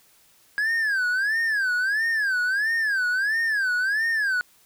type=tone with vibrato; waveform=triangle; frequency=1639 Hz; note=G#6; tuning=23 cents flat; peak=-19 dBFS; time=0.58-4.41 s; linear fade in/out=0 ms; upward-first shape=sine; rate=1.5 Hz; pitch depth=200 cents each way; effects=white hiss -58 dBFS RMS until 4.65 s